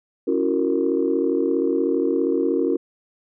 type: chord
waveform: sine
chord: F# dominant seventh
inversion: second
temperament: just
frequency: 277.5 / 333 / 370 / 462.5 Hz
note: C#4 / E4 / F#4 / A#4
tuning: +2 / +18 / 0 / -14 cents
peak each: -23 dBFS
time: 0.27-2.77 s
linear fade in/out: 10 ms
effects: tanh soft clip ceiling -8 dBFS